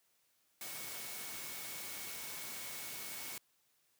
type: tone in noise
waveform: sine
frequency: 2217 Hz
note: C#7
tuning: in tune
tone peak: -54 dBFS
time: 0.61-3.38 s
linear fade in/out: 2 ms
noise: white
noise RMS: -45 dBFS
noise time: 0.61-3.38 s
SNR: -12 dB
effects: white hiss -75 dBFS RMS until 3.99 s + high-pass 80 Hz 12 dB/octave